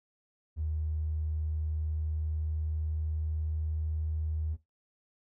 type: tone with pitch glide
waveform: triangle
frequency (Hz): 77.78 to 78.32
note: D#2 to D#2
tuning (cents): 0 to +12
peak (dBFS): -26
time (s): 0.56-4.57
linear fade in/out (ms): 50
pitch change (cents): +12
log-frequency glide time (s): 1.59-4.04
effects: noise-tail reverb RT60 0.2 s tail -18 dB re dry + tanh soft clip ceiling -27 dBFS